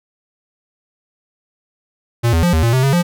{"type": "tone with pitch steps", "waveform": "square", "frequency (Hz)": [117.8, 82.5, 174.8, 79.9, 116.4, 129.8, 136.8, 174.6], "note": ["A#2", "E2", "F3", "D#2", "A#2", "C3", "C#3", "F3"], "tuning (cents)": [19, 2, 2, 47, -2, -13, -23, 0], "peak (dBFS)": -12, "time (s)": [2.23, 3.03], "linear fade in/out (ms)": 20, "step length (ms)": 100, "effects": []}